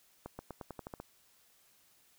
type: accelerating click train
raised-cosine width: 1 ms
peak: -28 dBFS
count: 9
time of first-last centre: 0.26-1 s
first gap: 130 ms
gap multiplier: 0.9
effects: white hiss -67 dBFS RMS until 2.18 s